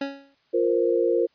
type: tone with exponential decay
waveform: 25% pulse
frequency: 277.2 Hz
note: C#4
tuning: in tune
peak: -20 dBFS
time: 0.01-0.35 s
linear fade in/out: 5 ms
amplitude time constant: 72 ms
type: chord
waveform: sine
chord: F suspended fourth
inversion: none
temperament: just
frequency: 349.2 / 465.6 / 523.8 Hz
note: F4 / Bb4 / C5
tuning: 0 / -2 / +2 cents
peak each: -23 / -22 / -25 dBFS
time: 0.53-1.27 s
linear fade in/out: 20 ms
effects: white hiss -65 dBFS RMS until 1.34 s + resampled to 11025 Hz